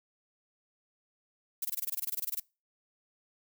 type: noise bursts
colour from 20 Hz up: violet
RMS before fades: -33 dBFS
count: 16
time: 1.62-2.399 s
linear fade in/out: 5 ms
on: 29 ms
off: 21 ms
effects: noise-tail reverb RT60 0.3 s tail -25 dB re dry